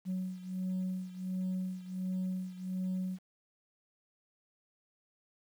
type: beating tone pair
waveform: sine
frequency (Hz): 185 / 186.4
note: F#3 / F#3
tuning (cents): 0 / +13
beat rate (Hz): 1.4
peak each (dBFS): -34 / -37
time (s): 0.05-3.19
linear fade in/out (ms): 50
effects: tanh soft clip ceiling -30 dBFS + 10-bit